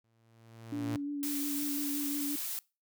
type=tone with exponential growth; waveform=sawtooth; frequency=113.9 Hz; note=A#2; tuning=40 cents flat; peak=-30 dBFS; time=0.04-0.96 s; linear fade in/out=0 ms; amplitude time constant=200 ms
type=tone with vibrato; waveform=sine; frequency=287.3 Hz; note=D4; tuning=38 cents flat; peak=-33 dBFS; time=0.72-2.36 s; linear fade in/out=5 ms; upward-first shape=sine; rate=5.7 Hz; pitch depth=21 cents each way
type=noise; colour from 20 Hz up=blue; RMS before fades=-37 dBFS; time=1.23-2.59 s; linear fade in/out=0 ms
effects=noise-tail reverb RT60 0.3 s tail -24 dB re dry